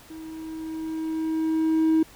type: tone with level ramp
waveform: triangle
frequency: 319 Hz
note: D#4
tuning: 43 cents sharp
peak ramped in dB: -35 to -13 dBFS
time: 0.1-2.03 s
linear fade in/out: 5 ms
effects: tanh soft clip ceiling -12 dBFS + pink hiss -50 dBFS RMS until 2.15 s